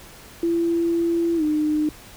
sine tone with pitch glide, 337.3 to 304 Hz, E4 to D#4, +40 to -40 cents, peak -18 dBFS, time 0.43-1.89 s, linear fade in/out 2 ms, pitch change -180 cents, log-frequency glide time 1.36-1.43 s, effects pink hiss -44 dBFS RMS until 2.16 s

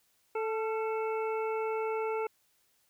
harmonic tone with a mistuned harmonic, 440 Hz, A4, in tune, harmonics 1 / 2 / 3 / 5 / 6, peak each -31 / -37 / -41 / -45 / -47 dBFS, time 0.35-2.27 s, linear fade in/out 5 ms, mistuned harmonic 3, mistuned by +50 cents, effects white hiss -71 dBFS RMS until 2.89 s

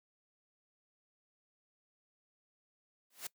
white noise with exponential growth, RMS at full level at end -37 dBFS, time 3.1-3.27 s, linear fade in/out 5 ms, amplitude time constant 36 ms, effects noise-tail reverb RT60 0.1 s tail -21 dB re dry + high-pass 200 Hz 12 dB/octave

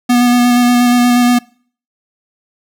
square tone with vibrato, 243.8 Hz, B3, 22 cents flat, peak -8 dBFS, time 0.09-1.39 s, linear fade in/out 10 ms, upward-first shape square, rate 8.4 Hz, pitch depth 12 cents each way, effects noise-tail reverb RT60 0.5 s tail -25 dB re dry

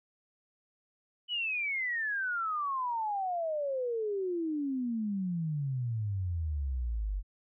sine exponential sweep, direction down, 3000 to 45.97 Hz, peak -30 dBFS, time 1.28-7.23 s, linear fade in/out 50 ms, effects none

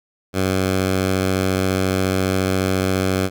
10% pulse tone, 94.4 Hz, F#2, 35 cents sharp, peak -9 dBFS, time 0.33-3.3 s, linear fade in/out 50 ms, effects none

